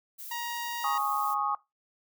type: noise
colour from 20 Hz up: violet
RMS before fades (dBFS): -42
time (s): 0.18-1.35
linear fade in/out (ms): 20
type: harmonic tone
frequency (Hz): 944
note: A#5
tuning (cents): +22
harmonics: 1 / 2 / 3 / 4 / 5 / 6 / 7 / 8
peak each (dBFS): -34 / -40 / -44 / -46 / -48 / -50 / -51 / -52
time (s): 0.31-0.98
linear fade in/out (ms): 5
type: chord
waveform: sine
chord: Ab suspended fourth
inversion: none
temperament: equal with one note detuned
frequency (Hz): 830.6 / 1101.1 / 1244.5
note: Ab5 / Db6 / Eb6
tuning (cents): 0 / -12 / 0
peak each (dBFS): -31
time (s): 0.84-1.55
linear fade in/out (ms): 2
effects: noise-tail reverb RT60 0.2 s tail -19 dB re dry